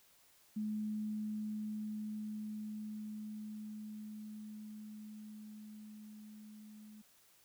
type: tone with level ramp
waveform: sine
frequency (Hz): 213.2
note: G#3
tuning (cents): +46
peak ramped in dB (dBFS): -35 to -52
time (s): 0.56-7.02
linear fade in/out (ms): 10
effects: white hiss -67 dBFS RMS until 7.44 s